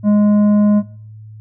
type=tone with tanh clipping; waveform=sine; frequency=207.7 Hz; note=G#3; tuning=in tune; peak=-10 dBFS; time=0.03-0.83 s; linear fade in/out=50 ms; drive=8 dB; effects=noise-tail reverb RT60 0.5 s tail -19 dB re dry + added 108 Hz sine -33 dBFS peak until 1.4 s